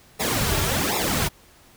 pink noise with flanger, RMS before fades -23 dBFS, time 0.19-1.29 s, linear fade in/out 20 ms, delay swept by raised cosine 0.65 to 4.05 ms, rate 1.3 Hz, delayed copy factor -0.9, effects pink hiss -53 dBFS RMS until 1.76 s

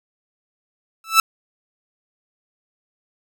sawtooth tone with exponential growth, 1318.5 Hz, E6, in tune, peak -3 dBFS, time 1.04-1.2 s, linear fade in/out 2 ms, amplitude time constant 34 ms, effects none

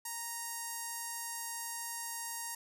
5% pulse tone with notch filter, 932.3 Hz, A#5, in tune, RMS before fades -41 dBFS, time 0.05-2.55 s, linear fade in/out 5 ms, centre 3300 Hz, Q 0.62, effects none

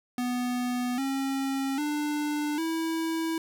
square tone with pitch steps, 246.9 / 270.8 / 297 / 325.8 Hz, B3 / C#4 / D4 / E4, 0 / -40 / +20 / -20 cents, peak -28 dBFS, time 0.18-3.38 s, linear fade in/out 2 ms, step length 800 ms, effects 9-bit

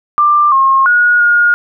sine tone with pitch steps, 1186 / 1075 / 1448 / 1429 Hz, D6 / C6 / F#6 / F6, +17 / +47 / -38 / +39 cents, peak -6 dBFS, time 0.18-1.54 s, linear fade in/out 0 ms, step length 340 ms, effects none

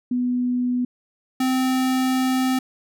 sine / square tone pair in turn, 247.5 / 258.8 Hz, B3 / C4, +4 / -19 cents, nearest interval minor second, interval 77 cents, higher second, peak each -19 dBFS, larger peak neither, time 0.11-0.85 / 1.4-2.59 s, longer second, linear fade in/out 5 ms, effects none

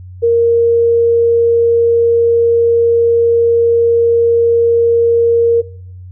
sine tone, 466.2 Hz, A#4, in tune, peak -7 dBFS, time 0.22-5.62 s, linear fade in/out 20 ms, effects noise-tail reverb RT60 0.6 s tail -22 dB re dry + added 91 Hz sine -29 dBFS peak until 6.11 s

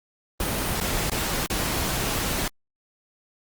pink noise with dropouts, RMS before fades -26 dBFS, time 0.4-2.48 s, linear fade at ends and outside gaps 2 ms, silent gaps 0.802-0.811 / 1.099-1.117 / 1.463-1.501 s, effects Opus 32 kbps

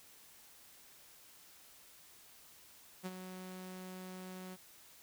sawtooth tone with ADSR envelope, 185 Hz, F#3, in tune, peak -34 dBFS, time 3.03-4.57 s, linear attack 30 ms, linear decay 38 ms, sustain -8 dB, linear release 38 ms, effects white hiss -60 dBFS RMS until 5.02 s

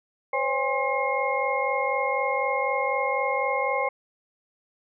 sine tone cluster, 512 / 556 / 811 / 1062 / 2142 Hz, C5 / C#5 / G#5 / C6 / C7, -38 / +5 / -41 / +25 / +40 cents, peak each -29 dBFS, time 0.33-3.89 s, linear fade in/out 5 ms, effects none

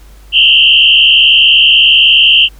sine tone with frequency modulation, 2945 Hz, F#7, 9 cents flat, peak -3 dBFS, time 0.32-2.49 s, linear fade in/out 50 ms, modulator 71.9 Hz, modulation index 3.2, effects added 50 Hz sine -34 dBFS peak until 2.59 s + pink hiss -45 dBFS RMS until 2.59 s

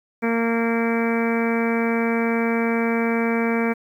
harmonic tone, 230.3 Hz, A#3, 21 cents flat, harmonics 1 / 2 / 3 / 4 / 5 / 6 / 7 / 8 / 9 / 10, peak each -21 / -24 / -31 / -32 / -35 / -34 / -33 / -36 / -36 / -30 dBFS, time 0.22-3.74 s, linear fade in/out 20 ms, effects 9-bit

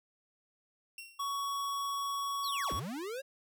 sawtooth tone with exponential decay, 2734 Hz, F7, 37 cents flat, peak -38 dBFS, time 0.98-1.35 s, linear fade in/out 2 ms, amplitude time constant 80 ms
square tone, 1119 Hz, C#6, 16 cents sharp, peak -34 dBFS, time 1.19-2.8 s, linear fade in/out 10 ms
square linear two-way sweep, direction down then up, 4688 to 46.43 to 559 Hz, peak -38 dBFS, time 2.43-3.22 s, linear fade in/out 20 ms, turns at 2.73 s
effects none

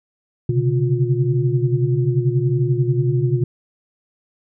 sine tone cluster, 125.7 / 136.9 / 146.4 / 354.6 Hz, B2 / C#3 / D3 / F4, +31 / -21 / -5 / +26 cents, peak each -18 / -20 / -25 / -23 dBFS, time 0.49-3.44 s, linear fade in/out 5 ms, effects none

